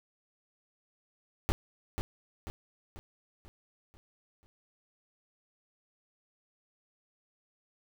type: noise with echo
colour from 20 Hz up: brown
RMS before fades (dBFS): -27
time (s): 1.49-1.52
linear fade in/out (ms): 0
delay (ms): 490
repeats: 6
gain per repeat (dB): -6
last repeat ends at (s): 4.46
effects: none